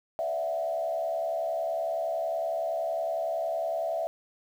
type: tone with frequency modulation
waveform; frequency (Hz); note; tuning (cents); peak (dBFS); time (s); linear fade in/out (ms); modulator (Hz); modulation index
sine; 659.3; E5; 0; -27; 0.19-4.07; 0; 70.8; 0.91
effects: 9-bit